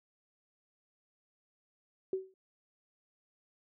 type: tone with exponential decay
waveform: sine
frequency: 379.2 Hz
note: F#4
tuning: 43 cents sharp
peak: -27 dBFS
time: 2.13-2.34 s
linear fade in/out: 2 ms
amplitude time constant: 44 ms
effects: none